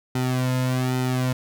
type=tone with flanger; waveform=sawtooth; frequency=127.7 Hz; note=C3; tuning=42 cents flat; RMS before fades=-23 dBFS; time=0.15-1.33 s; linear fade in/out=5 ms; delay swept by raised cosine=1.8 to 2.6 ms; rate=1.2 Hz; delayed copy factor=-0.8; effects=none